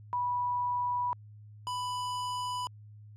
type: tone pair in turn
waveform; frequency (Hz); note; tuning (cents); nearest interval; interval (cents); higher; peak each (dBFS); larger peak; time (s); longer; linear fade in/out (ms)
sine / square; 980 / 992.5; B5 / B5; -14 / +8; unison; 22; second; -28 / -33; first; 0.13-1.13 / 1.67-2.67; neither; 0
effects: added 105 Hz sine -48 dBFS peak until 3.16 s + low-pass 9000 Hz 12 dB/octave